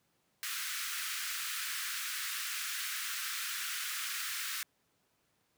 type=high-pass noise; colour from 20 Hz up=pink; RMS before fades=-38 dBFS; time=0.43-4.63 s; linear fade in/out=0 ms; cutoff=1300 Hz; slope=48 dB/octave; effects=pink hiss -75 dBFS RMS until 5.57 s + high-pass 100 Hz 12 dB/octave